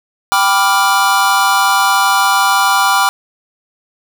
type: chord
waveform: square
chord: G dominant seventh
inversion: none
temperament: equal with one note detuned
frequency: 784 / 987.8 / 1174.7 / 1401 Hz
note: G5 / B5 / D6 / F6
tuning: 0 / 0 / 0 / +5 cents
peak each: -16 dBFS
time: 0.32-3.09 s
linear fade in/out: 0 ms
effects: none